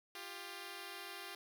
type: tone pair together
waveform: 5% pulse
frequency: 350 / 396.7 Hz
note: F4 / G4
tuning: +4 / +21 cents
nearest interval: major second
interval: 217 cents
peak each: -38 / -37 dBFS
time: 0.15-1.35 s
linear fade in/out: 2 ms
effects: none